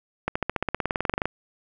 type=accelerating click train; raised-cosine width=0.5 ms; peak=-9 dBFS; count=19; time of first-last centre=0.28-1.256 s; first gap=75 ms; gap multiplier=0.96; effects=none